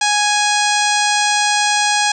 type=harmonic tone with a mistuned harmonic; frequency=830.6 Hz; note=G#5; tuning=in tune; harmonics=1 / 2 / 3 / 4 / 5 / 6 / 7 / 8 / 9 / 10; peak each=-17 / -20 / -22 / -23 / -24 / -25 / -25 / -26 / -27 / -27 dBFS; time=0.01-2.12 s; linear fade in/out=5 ms; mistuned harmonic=10; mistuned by=+22 cents; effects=none

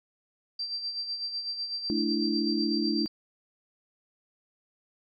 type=tone with tremolo; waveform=sine; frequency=4700 Hz; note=D8; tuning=1 cent sharp; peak=-29 dBFS; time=0.59-3.08 s; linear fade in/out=5 ms; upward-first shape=sine; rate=8 Hz; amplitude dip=55%
type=chord; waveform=sine; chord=A suspended fourth; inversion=none; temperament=just; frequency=220 / 293.3 / 330 Hz; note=A3 / D4 / E4; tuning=0 / -2 / +2 cents; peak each=-30 dBFS; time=1.9-3.06 s; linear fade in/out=0 ms
effects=none

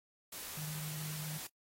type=tone in noise; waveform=sine; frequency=154.1 Hz; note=D#3; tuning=16 cents flat; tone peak=-41 dBFS; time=0.57-1.38 s; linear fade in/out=5 ms; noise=white; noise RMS=-45 dBFS; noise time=0.32-1.47 s; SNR=+1 dB; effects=noise-tail reverb RT60 0.1 s tail -23 dB re dry + AAC 48 kbps

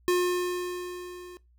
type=tone with level ramp; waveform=square; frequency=357.9 Hz; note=F4; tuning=42 cents sharp; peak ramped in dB=-21 to -43 dBFS; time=0.08-1.37 s; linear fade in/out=0 ms; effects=noise-tail reverb RT60 0.2 s tail -20 dB re dry + added 60 Hz sine -58 dBFS peak until 1.58 s

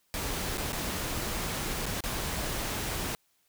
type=noise with dropouts; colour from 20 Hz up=pink; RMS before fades=-33 dBFS; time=0.14-3.15 s; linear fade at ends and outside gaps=0 ms; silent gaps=0.573-0.58 / 0.722-0.73 / 1.857-1.864 / 2.006-2.038 s; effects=white hiss -71 dBFS RMS until 3.48 s

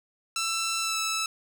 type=tone with pitch glide; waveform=10% pulse; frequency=1334 to 1312.6 Hz; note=E6 to E6; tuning=+20 to -8 cents; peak=-18 dBFS; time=0.36-1.26 s; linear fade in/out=2 ms; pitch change=-28 cents; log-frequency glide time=0.8-0.97 s; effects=none

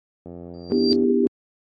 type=click train; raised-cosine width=2 ms; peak=-24 dBFS; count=68; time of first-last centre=0.26-1.035 s; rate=86.4 Hz
type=tone with exponential growth; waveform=sine; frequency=4709 Hz; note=D8; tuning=4 cents sharp; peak=-19 dBFS; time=0.54-0.93 s; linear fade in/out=0 ms; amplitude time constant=84 ms
type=chord; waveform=sine; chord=E minor seventh; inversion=second; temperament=just; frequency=247.2 / 296.7 / 329.6 / 395.6 Hz; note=B3 / D4 / E4 / G4; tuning=+2 / +18 / 0 / +16 cents; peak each=-20 / -26 / -25 / -20 dBFS; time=0.72-1.27 s; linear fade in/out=0 ms
effects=high-pass 100 Hz 12 dB/octave + AAC 32 kbps

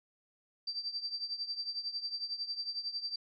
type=tone with tremolo; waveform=sine; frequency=4678 Hz; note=D8; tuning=8 cents flat; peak=-32 dBFS; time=0.67-3.16 s; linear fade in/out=5 ms; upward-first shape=triangle; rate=11 Hz; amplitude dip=85%; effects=none

